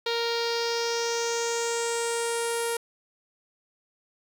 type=tone with low-pass filter sweep; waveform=sawtooth; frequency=466.2 Hz; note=A#4; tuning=in tune; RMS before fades=-28 dBFS; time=0.06-2.77 s; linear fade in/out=5 ms; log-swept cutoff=4000 to 11000 Hz; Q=4.1; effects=8-bit